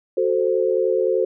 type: chord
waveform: sine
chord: F# diminished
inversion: none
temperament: equal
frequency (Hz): 370 / 440 / 523.3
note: F#4 / A4 / C5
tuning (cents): 0 / 0 / 0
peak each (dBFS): -21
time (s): 0.17-1.25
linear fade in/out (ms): 5
effects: none